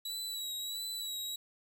sawtooth tone with vibrato, 3909 Hz, B7, 19 cents flat, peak -34 dBFS, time 0.05-1.36 s, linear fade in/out 5 ms, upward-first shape sine, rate 1.5 Hz, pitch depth 38 cents each way, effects 11-bit

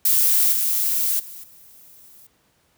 violet noise with level steps, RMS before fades -17 / -21 / -38 / -48 dBFS, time 0.05-2.27 s, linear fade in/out 5 ms, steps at 0.52 / 1.19 / 1.43 s, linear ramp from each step 10 ms, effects pink hiss -63 dBFS RMS until 2.77 s + high-pass 60 Hz 12 dB/octave

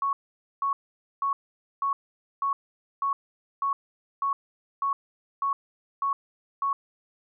sine tone bursts, 1108.7 Hz, C#6, in tune, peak -23 dBFS, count 12, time 0.02-6.73 s, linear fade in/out 2 ms, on 110 ms, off 490 ms, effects none

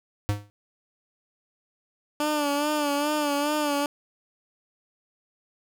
square tone with exponential decay, 102.9 Hz, G#2, 16 cents flat, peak -19 dBFS, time 0.29-0.5 s, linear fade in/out 0 ms, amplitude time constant 44 ms
15% pulse tone with vibrato, 293.7 Hz, D4, in tune, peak -17 dBFS, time 2.2-3.86 s, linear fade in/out 2 ms, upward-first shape sine, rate 2.4 Hz, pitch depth 55 cents each way
effects none

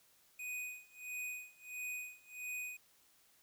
square tone with tremolo, 2489 Hz, D#7, in tune, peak -40 dBFS, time 0.39-2.77 s, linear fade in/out 5 ms, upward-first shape sine, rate 1.5 Hz, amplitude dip 95%, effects white hiss -69 dBFS RMS until 3.42 s

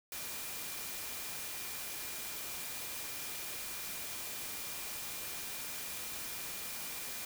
sine tone in noise, 2400 Hz, D7, 37 cents sharp, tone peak -53 dBFS, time 0.12-7.25 s, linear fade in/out 2 ms, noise white, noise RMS -42 dBFS, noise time 0.12-7.25 s, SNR -14 dB, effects none

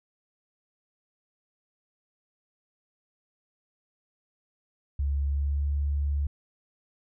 sine tone with pitch glide, 70.3 to 71.69 Hz, C#2 to D2, +25 to -41 cents, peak -24 dBFS, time 4.99-6.27 s, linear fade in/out 5 ms, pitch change +34 cents, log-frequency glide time 5.27-5.66 s, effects none

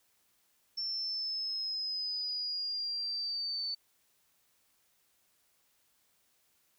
sine linear sweep, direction down, 5400 to 4500 Hz, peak -33 dBFS, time 0.77-3.75 s, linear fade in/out 10 ms, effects white hiss -72 dBFS RMS until 6.78 s

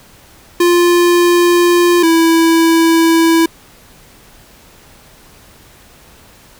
square tone pair in turn, 349.2 / 329.3 Hz, F4 / E4, 0 / -2 cents, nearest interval minor second, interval 102 cents, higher first, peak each -8 / -8 dBFS, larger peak neither, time 0.6-2.03 / 2.03-3.46 s, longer neither, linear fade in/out 5 ms, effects pink hiss -43 dBFS RMS until 6.59 s

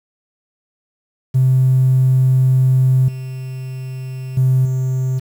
triangle tone with level steps, 130 Hz, C3, 11 cents flat, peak -6 / -22 / -7 / -13 dBFS, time 1.34-5.2 s, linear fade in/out 20 ms, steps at 3.08 / 4.37 / 4.65 s, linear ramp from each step 5 ms, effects tanh soft clip ceiling -7 dBFS + 7-bit

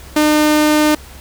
sawtooth tone, 302.9 Hz, D#4, 46 cents flat, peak -6 dBFS, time 0.16-0.95 s, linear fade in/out 5 ms, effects added 67 Hz sine -37 dBFS peak until 1.2 s + pink hiss -39 dBFS RMS until 1.2 s

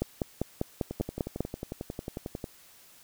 two click trains, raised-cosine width 2 ms, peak -21 / -14 dBFS, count 18 / 8, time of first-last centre 0.91-2.442 / 0.02-1.406 s, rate 11.1 / 5.05 Hz, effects white hiss -56 dBFS RMS until 3.03 s

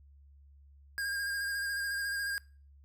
square tone with vibrato, 1617 Hz, G#6, 47 cents flat, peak -33 dBFS, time 0.98-2.38 s, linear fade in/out 0 ms, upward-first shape square, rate 14 Hz, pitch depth 18 cents each way, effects noise-tail reverb RT60 0.4 s tail -23 dB re dry + added 70 Hz sine -55 dBFS peak until 2.84 s

